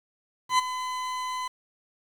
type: tone with ADSR envelope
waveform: 40% pulse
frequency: 1013 Hz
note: B5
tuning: 44 cents sharp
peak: -16 dBFS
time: 0.49-1.48 s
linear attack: 96 ms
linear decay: 16 ms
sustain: -13 dB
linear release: 7 ms
effects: low-pass 8000 Hz 12 dB/octave + 8-bit